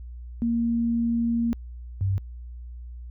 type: tone pair in turn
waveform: sine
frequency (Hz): 233.1 / 96.71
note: A#3 / G2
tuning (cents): 0 / -23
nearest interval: octave + minor third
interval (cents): 1523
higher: first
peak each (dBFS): -21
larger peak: neither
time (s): 0.42-1.53 / 2.01-2.18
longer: first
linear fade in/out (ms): 0
effects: added 60 Hz sine -36 dBFS peak until 3.1 s